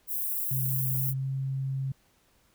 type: high-pass noise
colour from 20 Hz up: white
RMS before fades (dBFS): -31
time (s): 0.07-1.14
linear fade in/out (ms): 50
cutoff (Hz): 12000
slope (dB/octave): 24
type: tone with pitch glide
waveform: sine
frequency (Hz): 130.81 to 134.41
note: C3 to C3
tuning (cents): 0 to +47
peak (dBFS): -28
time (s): 0.51-1.92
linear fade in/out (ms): 5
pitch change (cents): +47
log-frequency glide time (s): 0.98-1.26
effects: pink hiss -66 dBFS RMS until 2.54 s